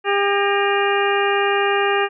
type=harmonic tone with a mistuned harmonic; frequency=401.2 Hz; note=G4; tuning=40 cents sharp; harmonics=1 / 2 / 3 / 4 / 5 / 6 / 7; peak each=-19 / -22 / -24 / -25 / -26 / -27 / -27 dBFS; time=0.04-2.09 s; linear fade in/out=50 ms; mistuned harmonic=5; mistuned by=-120 cents; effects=none